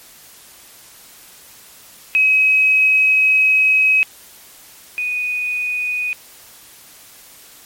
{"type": "tone pair in turn", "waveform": "sine", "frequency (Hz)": [2545, 2480], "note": ["D#7", "D#7"], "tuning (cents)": [39, -6], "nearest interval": "unison", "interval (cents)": 45, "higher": "first", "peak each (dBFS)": [-10, -18], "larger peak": "first", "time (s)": [[2.15, 4.03], [4.98, 6.13]], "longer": "first", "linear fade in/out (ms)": 0, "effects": ["white hiss -43 dBFS RMS until 7.65 s", "MP3 64 kbps"]}